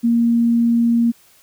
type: tone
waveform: sine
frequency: 233.9 Hz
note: A#3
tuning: 6 cents sharp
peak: -12 dBFS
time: 0.03-1.12 s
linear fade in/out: 20 ms
effects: white hiss -52 dBFS RMS until 1.42 s